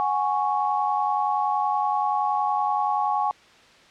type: chord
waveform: sine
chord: F# suspended second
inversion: none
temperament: equal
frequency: 740 / 830.6 / 1108.7 Hz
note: F#5 / G#5 / C#6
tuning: 0 / 0 / 0 cents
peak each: -28 / -23 / -26 dBFS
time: 0-3.31 s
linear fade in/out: 0 ms
effects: white hiss -52 dBFS RMS until 3.9 s + low-pass 4000 Hz 12 dB/octave